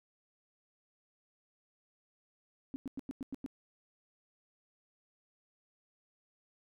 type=tone bursts; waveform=sine; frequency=268.4 Hz; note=C4; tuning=44 cents sharp; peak=-36 dBFS; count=7; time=2.74-3.462 s; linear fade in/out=0 ms; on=20 ms; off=97 ms; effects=none